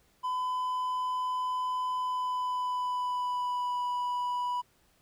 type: tone with pitch glide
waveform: triangle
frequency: 1008 to 983.3 Hz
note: B5 to B5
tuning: +35 to -8 cents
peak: -27 dBFS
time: 0.23-4.62 s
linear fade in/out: 20 ms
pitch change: -43 cents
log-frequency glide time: 1.95-3.84 s
effects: pink hiss -67 dBFS RMS until 5.01 s